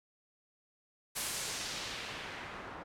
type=noise with low-pass filter sweep; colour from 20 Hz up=white; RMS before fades=-41 dBFS; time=1.15-2.84 s; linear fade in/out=20 ms; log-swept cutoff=12000 to 1100 Hz; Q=1; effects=none